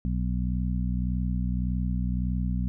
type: harmonic tone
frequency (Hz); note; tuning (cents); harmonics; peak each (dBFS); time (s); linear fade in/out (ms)
61.74; B1; 0; 1 / 2 / 3 / 4; -27 / -32 / -30 / -37; 0.05-2.68; 0
effects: none